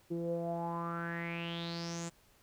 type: tone with low-pass filter sweep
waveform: sawtooth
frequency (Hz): 169.1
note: E3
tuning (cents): +44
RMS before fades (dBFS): -38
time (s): 0.1-2.1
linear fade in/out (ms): 20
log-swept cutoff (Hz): 370 to 7600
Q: 7.2
effects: pink hiss -66 dBFS RMS until 2.42 s